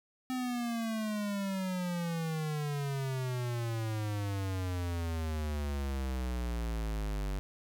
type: exponential sweep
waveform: square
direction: down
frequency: 258 to 47.99 Hz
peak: -33 dBFS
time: 0.3-7.39 s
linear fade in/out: 0 ms
effects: none